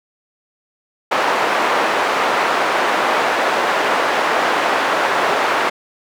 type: band-pass noise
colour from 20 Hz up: white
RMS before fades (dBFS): -17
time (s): 1.11-5.7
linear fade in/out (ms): 10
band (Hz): 440 to 1300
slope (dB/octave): 12
effects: none